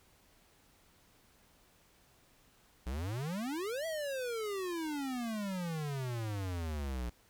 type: exponential two-way sweep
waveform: square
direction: up then down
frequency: 58 to 663 to 58 Hz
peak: -36 dBFS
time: 2.86-7.1 s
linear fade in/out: 10 ms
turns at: 3.86 s
effects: pink hiss -66 dBFS RMS until 7.29 s